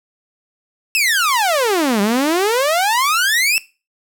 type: exponential two-way sweep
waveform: sawtooth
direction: down then up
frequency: 2709 to 195.2 to 2709 Hz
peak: -10 dBFS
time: 0.95-3.58 s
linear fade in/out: 0 ms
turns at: 2.01 s
effects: noise-tail reverb RT60 0.3 s tail -19 dB re dry

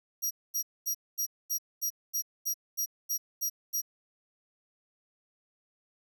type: tone bursts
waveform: 20% pulse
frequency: 5720 Hz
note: F8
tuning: 41 cents sharp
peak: -23 dBFS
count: 12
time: 0.22-3.818 s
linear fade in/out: 20 ms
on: 89 ms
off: 230 ms
effects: none

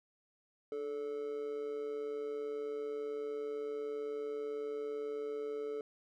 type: tone with amplitude modulation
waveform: triangle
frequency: 435.4 Hz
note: A4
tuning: 18 cents flat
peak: -32 dBFS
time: 0.72-5.81 s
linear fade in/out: 2 ms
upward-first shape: sine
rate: 138 Hz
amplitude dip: 60%
effects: none

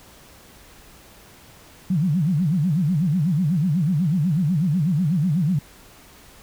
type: tone with vibrato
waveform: sine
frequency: 164.81 Hz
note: E3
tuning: in tune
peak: -17 dBFS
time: 1.9-5.59 s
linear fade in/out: 5 ms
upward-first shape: sine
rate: 8.1 Hz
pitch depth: 270 cents each way
effects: pink hiss -48 dBFS RMS until 6.42 s

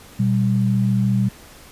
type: tone pair together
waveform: sine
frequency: 121.3 / 195.4 Hz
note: B2 / G3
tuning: -31 / -5 cents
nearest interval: minor sixth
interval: 826 cents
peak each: -18 dBFS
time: 0.19-1.29 s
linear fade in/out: 10 ms
effects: pink hiss -44 dBFS RMS until 1.71 s + resampled to 32000 Hz

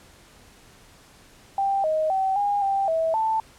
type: tone with pitch steps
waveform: sine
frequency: 787 / 626 / 767 / 814 / 786 / 649 / 884 Hz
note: G5 / D#5 / G5 / G#5 / G5 / E5 / A5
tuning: +7 / +10 / -38 / -35 / +4 / -27 / +8 cents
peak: -20 dBFS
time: 1.58-3.4 s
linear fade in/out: 2 ms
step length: 260 ms
effects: pink hiss -52 dBFS RMS until 3.58 s + low-pass 11000 Hz 12 dB/octave

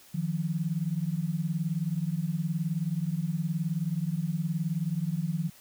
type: beating tone pair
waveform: sine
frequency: 155.56 / 174.56 Hz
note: D#3 / F3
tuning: 0 / -1 cents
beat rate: 19 Hz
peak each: -30 dBFS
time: 0.14-5.5 s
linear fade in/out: 10 ms
effects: white hiss -55 dBFS RMS until 5.6 s

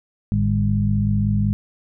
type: harmonic tone with a mistuned harmonic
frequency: 50.5 Hz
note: G#1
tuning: 48 cents flat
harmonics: 1 / 2 / 3 / 4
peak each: -26 / -19 / -26 / -21 dBFS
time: 0.32-1.53 s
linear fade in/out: 0 ms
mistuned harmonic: 2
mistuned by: +87 cents
effects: none

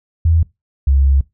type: tone pair in turn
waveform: sine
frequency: 82 / 68.31 Hz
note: E2 / C#2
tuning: -9 / -25 cents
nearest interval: minor third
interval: 316 cents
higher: first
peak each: -9 / -9 dBFS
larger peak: neither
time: 0.25-0.43 / 0.87-1.21 s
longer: second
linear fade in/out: 5 ms
effects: noise-tail reverb RT60 0.2 s tail -21 dB re dry

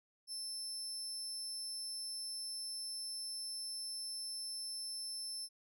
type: tone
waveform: 30% pulse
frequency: 5300 Hz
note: E8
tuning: 9 cents sharp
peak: -37 dBFS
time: 0.27-5.49 s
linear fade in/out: 50 ms
effects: none

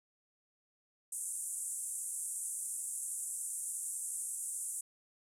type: band-pass noise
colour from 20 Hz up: white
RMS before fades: -40 dBFS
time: 1.12-4.81 s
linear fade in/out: 5 ms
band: 7900 to 10000 Hz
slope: 48 dB/octave
effects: none

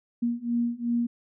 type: beating tone pair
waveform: sine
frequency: 235.6 / 238.3 Hz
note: A#3 / A#3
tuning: +19 / +38 cents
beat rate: 2.7 Hz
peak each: -28 / -27 dBFS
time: 0.22-1.07 s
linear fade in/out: 10 ms
effects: none

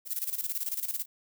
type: noise with tremolo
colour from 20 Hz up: violet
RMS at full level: -31 dBFS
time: 0.05-1.06 s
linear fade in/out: 50 ms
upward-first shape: square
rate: 18 Hz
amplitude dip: 75%
effects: none

